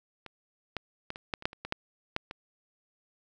clicks, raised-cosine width 0.3 ms, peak -27 / -17 / -20 / -25 / -14 / -29 / -11 / -29 / -21 / -13 / -13 / -23 dBFS, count 12, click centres 0.263 / 0.767 / 1.104 / 1.159 / 1.338 / 1.424 / 1.455 / 1.531 / 1.65 / 1.724 / 2.164 / 2.311 s, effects none

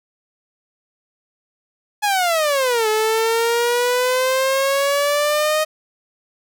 sawtooth exponential two-way sweep, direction down then up, 850 to 429.2 to 624 Hz, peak -12 dBFS, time 2.02-5.65 s, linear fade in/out 20 ms, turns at 2.88 s, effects none

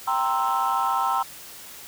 sine chord, C dominant seventh, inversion second, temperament equal, 784 / 932.3 / 1046.5 / 1318.5 Hz, G5 / Bb5 / C6 / E6, 0 / 0 / 0 / 0 cents, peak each -25 dBFS, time 0.07-1.23 s, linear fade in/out 10 ms, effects tanh soft clip ceiling -15 dBFS + white hiss -42 dBFS RMS until 1.87 s

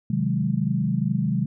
sine chord, Ab dominant seventh, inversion first, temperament equal, 130.81 / 155.56 / 185 / 207.7 Hz, C3 / Eb3 / Gb3 / Ab3, 0 / 0 / 0 / 0 cents, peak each -26 dBFS, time 0.1-1.46 s, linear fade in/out 5 ms, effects none

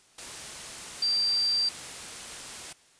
sine tone in noise, 4699 Hz, D8, in tune, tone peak -23 dBFS, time 1.02-1.69 s, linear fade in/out 5 ms, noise white, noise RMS -40 dBFS, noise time 0.18-2.73 s, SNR +14 dB, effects white hiss -60 dBFS RMS until 2.99 s + resampled to 22050 Hz

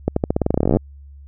accelerating click train, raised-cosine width 2 ms, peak -3 dBFS, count 21, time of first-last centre 0.08-0.769 s, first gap 84 ms, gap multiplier 0.89, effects added 70 Hz sine -38 dBFS peak until 1.27 s

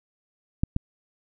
clicks, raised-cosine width 5 ms, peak -9 / -11 dBFS, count 2, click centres 0.635 / 0.764 s, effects none

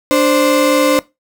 35% pulse tone pair together, 293.7 / 523.3 Hz, D4 / C5, 0 / 0 cents, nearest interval minor seventh, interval 1000 cents, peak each -11 dBFS, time 0.11-0.99 s, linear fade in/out 0 ms, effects noise-tail reverb RT60 0.2 s tail -19 dB re dry

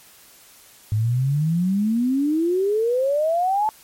sine exponential sweep, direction up, 103.83 to 880 Hz, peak -17 dBFS, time 0.92-3.69 s, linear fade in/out 0 ms, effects white hiss -49 dBFS RMS until 3.83 s + MP3 64 kbps

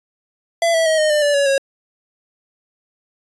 square tone with pitch steps, 673 / 653.5 / 634.5 / 616.1 / 598.2 / 580.8 / 564 / 547.6 Hz, E5 / E5 / D#5 / D#5 / D5 / D5 / C#5 / C#5, +36 / -15 / +34 / -17 / +32 / -19 / +30 / -21 cents, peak -14 dBFS, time 0.62-1.58 s, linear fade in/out 2 ms, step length 120 ms, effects resampled to 24000 Hz

